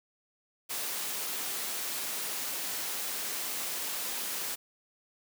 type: high-pass noise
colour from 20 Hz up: white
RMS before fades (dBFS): -35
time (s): 0.69-4.56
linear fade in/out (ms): 20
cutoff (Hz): 220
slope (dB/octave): 12
effects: none